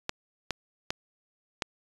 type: clicks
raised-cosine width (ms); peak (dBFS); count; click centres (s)
0.2; -11; 4; 0.094 / 0.507 / 0.905 / 1.622
effects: resampled to 24000 Hz